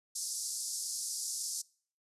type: band-pass noise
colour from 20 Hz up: pink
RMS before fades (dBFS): -38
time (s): 0.15-1.62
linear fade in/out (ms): 10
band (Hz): 4900 to 11000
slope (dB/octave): 48
effects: noise-tail reverb RT60 0.5 s tail -24 dB re dry + resampled to 32000 Hz